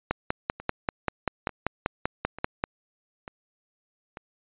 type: two click trains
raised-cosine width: 0.5 ms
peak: -23 / -9 dBFS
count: 5 / 14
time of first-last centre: 0.6-4.171 / 0.11-2.639 s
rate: 1.12 / 5.14 Hz
effects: resampled to 8000 Hz